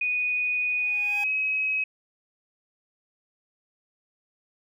sine tone with pitch glide, 2478 to 2548 Hz, D#7 to D#7, -8 to +41 cents, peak -23 dBFS, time 0.01-1.84 s, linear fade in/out 5 ms, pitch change +49 cents, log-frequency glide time 1.05-1.29 s
40% pulse tone with exponential growth, 817 Hz, G#5, 29 cents flat, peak -32 dBFS, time 0.59-1.24 s, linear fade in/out 5 ms, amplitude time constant 140 ms
effects none

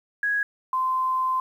sine tone pair in turn, 1661.2 / 1035.4 Hz, G#6 / C6, 0 / -18 cents, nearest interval minor sixth, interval 818 cents, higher first, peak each -21 dBFS, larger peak neither, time 0.23-0.43 / 0.73-1.4 s, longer second, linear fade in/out 2 ms, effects 9-bit

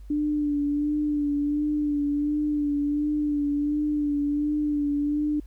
sine tone with vibrato, 293.7 Hz, D4, in tune, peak -22 dBFS, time 0.1-5.4 s, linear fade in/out 5 ms, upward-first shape sine, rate 1.4 Hz, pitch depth 32 cents each way, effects added 50 Hz sine -40 dBFS peak until 5.46 s + pink hiss -65 dBFS RMS until 5.46 s

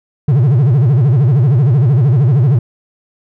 triangle tone with vibrato, 130.6 Hz, C3, 3 cents flat, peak -5 dBFS, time 0.28-2.59 s, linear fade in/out 5 ms, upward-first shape sine, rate 13 Hz, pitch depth 270 cents each way, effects none

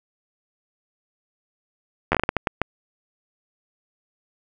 slowing click train, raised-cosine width 0.5 ms, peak -4 dBFS, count 10, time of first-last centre 2.12-2.616 s, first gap 11 ms, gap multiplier 1.38, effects none

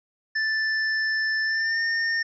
square tone with pitch glide, 1760 to 1823.1 Hz, A6 to A#6, 0 to -39 cents, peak -23 dBFS, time 0.35-2.23 s, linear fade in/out 10 ms, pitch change +61 cents, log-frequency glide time 1.44-1.82 s, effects resampled to 16000 Hz

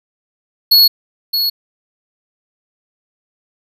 square tone with echo, 4354 Hz, C#8, 32 cents flat, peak -6 dBFS, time 0.71-0.88 s, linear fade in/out 10 ms, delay 620 ms, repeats 1, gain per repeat -8 dB, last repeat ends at 1.5 s, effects none

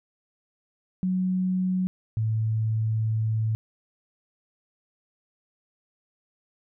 sine tone pair in turn, 185 / 110.35 Hz, F#3 / A2, 0 / +5 cents, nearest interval major sixth, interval 895 cents, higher first, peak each -22 dBFS, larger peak neither, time 1.03-1.87 / 2.17-3.55 s, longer second, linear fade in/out 0 ms, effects none

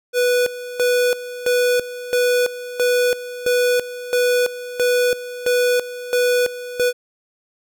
square tone with tremolo, 492.3 Hz, B4, 6 cents flat, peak -15 dBFS, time 0.13-6.93 s, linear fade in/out 50 ms, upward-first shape square, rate 1.5 Hz, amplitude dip 80%, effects none

